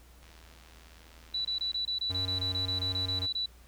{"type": "click train", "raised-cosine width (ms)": 0.2, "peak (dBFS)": -38, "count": 125, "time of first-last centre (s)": [0.23, 1.757], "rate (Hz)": 81.2}
{"type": "tone bursts", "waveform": "sine", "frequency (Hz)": 3954, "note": "B7", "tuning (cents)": 1, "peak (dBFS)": -29, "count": 16, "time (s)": [1.34, 3.46], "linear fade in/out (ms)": 5, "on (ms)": 110, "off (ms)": 24}
{"type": "tone", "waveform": "square", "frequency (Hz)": 92.5, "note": "F#2", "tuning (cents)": 0, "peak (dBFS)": -36, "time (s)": [2.09, 3.27], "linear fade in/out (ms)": 20}
{"effects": ["added 60 Hz sine -54 dBFS peak until 3.67 s", "pink hiss -60 dBFS RMS until 3.67 s"]}